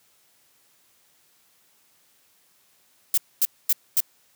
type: noise bursts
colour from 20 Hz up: violet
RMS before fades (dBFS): -19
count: 4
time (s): 3.14-4.004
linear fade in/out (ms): 2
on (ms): 36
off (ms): 240
effects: white hiss -62 dBFS RMS until 4.35 s + high-pass 80 Hz 12 dB/octave